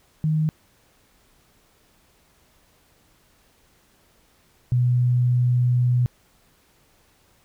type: tone pair in turn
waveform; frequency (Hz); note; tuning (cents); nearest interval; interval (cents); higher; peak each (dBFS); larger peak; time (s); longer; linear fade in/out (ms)
sine; 155.56 / 123.47; D#3 / B2; 0 / 0; major third; 400; first; -18 / -16; second; 0.24-0.49 / 4.72-6.06; second; 0
effects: pink hiss -60 dBFS RMS until 7.44 s